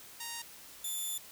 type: tone pair in turn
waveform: 5% pulse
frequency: 932.3 / 3520 Hz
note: A#5 / A7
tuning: 0 / 0 cents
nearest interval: octave + major seventh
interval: 2300 cents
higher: second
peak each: -27 dBFS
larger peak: neither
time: 0.2-0.42 / 0.84-1.18 s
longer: second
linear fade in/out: 5 ms
effects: white hiss -52 dBFS RMS until 1.31 s